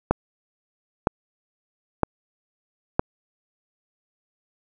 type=click train; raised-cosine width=1 ms; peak=-3 dBFS; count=4; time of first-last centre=0.11-2.995 s; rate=1.04 Hz; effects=none